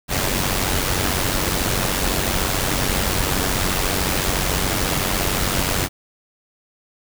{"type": "noise with amplitude modulation", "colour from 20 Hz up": "pink", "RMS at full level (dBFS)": -18, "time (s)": [0.08, 5.89], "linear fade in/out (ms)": 50, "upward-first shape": "sine", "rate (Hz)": 93.8, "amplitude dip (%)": 60, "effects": []}